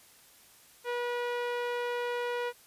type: tone with low-pass filter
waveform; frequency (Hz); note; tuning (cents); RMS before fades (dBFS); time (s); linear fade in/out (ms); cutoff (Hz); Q
sawtooth; 484.2; B4; -34; -33; 0.84-2.53; 50; 2700; 0.94
effects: white hiss -58 dBFS RMS until 2.66 s + resampled to 32000 Hz